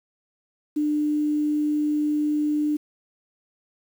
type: tone with quantisation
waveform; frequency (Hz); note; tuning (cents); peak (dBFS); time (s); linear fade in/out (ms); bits
sine; 299.1; D4; +32; -20; 0.76-2.77; 10; 8
effects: none